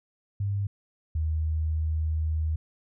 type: tone pair in turn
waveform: sine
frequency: 100 / 78.62 Hz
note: G2 / D#2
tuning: +35 / +19 cents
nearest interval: major third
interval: 416 cents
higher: first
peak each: -25 / -24 dBFS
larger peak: second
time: 0.4-0.67 / 1.15-2.56 s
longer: second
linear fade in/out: 5 ms
effects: none